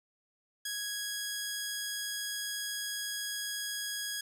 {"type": "tone", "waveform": "10% pulse", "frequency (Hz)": 1659, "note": "G#6", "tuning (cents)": -2, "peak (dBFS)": -26, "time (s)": [0.65, 4.21], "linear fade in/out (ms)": 5, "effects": []}